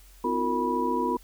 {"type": "tone cluster", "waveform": "sine", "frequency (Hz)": [254.8, 323.1, 357.2, 459.4, 978], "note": ["C4", "E4", "F4", "A#4", "B5"], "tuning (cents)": [-46, -35, 39, -25, -17], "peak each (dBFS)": [-30, -35, -30, -32, -27], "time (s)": [0.24, 1.17], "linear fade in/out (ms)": 5, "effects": ["added 44 Hz sine -50 dBFS peak until 1.23 s", "white hiss -57 dBFS RMS until 1.23 s"]}